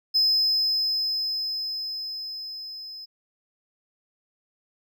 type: tone with level ramp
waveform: triangle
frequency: 5100 Hz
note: D#8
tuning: 42 cents sharp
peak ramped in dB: -16 to -36 dBFS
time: 0.14-3.06 s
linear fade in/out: 20 ms
effects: none